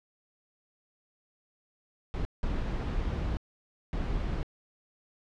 brown noise bursts at uneven times, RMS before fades -31 dBFS, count 3, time 2.14-2.25 / 2.43-3.37 / 3.93-4.43 s, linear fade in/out 0 ms, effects low-pass 4000 Hz 12 dB/octave

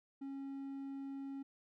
triangle tone, 273.9 Hz, C#4, 21 cents flat, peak -40 dBFS, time 0.21-1.43 s, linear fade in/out 10 ms, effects none

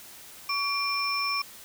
sine tone cluster, 1128 / 2384 / 5350 Hz, C#6 / D7 / E8, +30 / +25 / +25 cents, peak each -30 dBFS, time 0.49-1.42 s, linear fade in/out 5 ms, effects white hiss -47 dBFS RMS until 1.64 s

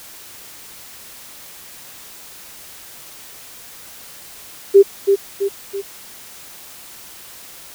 sine tone with echo, 396 Hz, G4, 18 cents sharp, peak -3 dBFS, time 4.74-4.83 s, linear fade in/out 20 ms, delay 330 ms, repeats 3, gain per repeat -6 dB, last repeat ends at 5.82 s, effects white hiss -39 dBFS RMS until 7.74 s

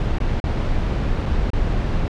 brown noise with dropouts, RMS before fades -20 dBFS, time 0-2.08 s, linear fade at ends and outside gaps 1 ms, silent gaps 0.185-0.202 / 0.401-0.441 / 1.256-1.26 / 1.503-1.533 s, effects low-pass 4000 Hz 12 dB/octave

